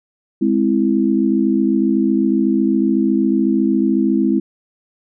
sine chord, Ab augmented, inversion none, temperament equal, 207.7 / 261.6 / 329.6 Hz, Ab3 / C4 / E4, 0 / 0 / 0 cents, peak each -17 dBFS, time 0.41-4.4 s, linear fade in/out 10 ms, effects none

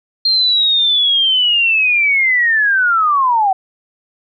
sine linear sweep, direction down, 4213 to 742 Hz, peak -10 dBFS, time 0.25-3.53 s, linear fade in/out 5 ms, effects none

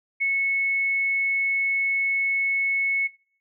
sine tone, 2200 Hz, C#7, 14 cents flat, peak -20 dBFS, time 0.2-3.08 s, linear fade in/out 20 ms, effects noise-tail reverb RT60 0.5 s tail -22 dB re dry

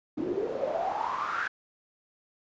pink noise with band-pass filter sweep, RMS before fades -31 dBFS, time 0.17-1.48 s, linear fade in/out 10 ms, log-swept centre 310 to 1600 Hz, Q 8.9, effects resampled to 16000 Hz

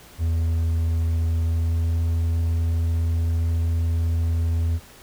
triangle tone with pitch glide, 82.3 to 83.06 Hz, E2 to E2, -2 to +14 cents, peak -17 dBFS, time 0.18-4.8 s, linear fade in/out 50 ms, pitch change +16 cents, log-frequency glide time 1.4-1.87 s, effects pink hiss -47 dBFS RMS until 5.02 s

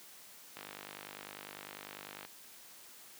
click train, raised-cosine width 0.3 ms, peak -28 dBFS, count 85, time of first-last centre 0.57-2.25 s, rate 50 Hz, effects white hiss -55 dBFS RMS until 3.19 s + high-pass 150 Hz 12 dB/octave

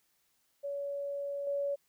sine tone with level steps, 565 Hz, C#5, 33 cents sharp, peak -34 / -30 dBFS, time 0.63-1.76 s, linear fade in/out 20 ms, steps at 1.47 s, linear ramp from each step 2 ms, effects white hiss -74 dBFS RMS until 1.88 s

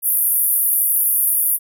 white band-pass noise, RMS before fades -17 dBFS, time 0.02-1.59 s, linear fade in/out 50 ms, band 10000 to 15000 Hz, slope 96 dB/octave, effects none

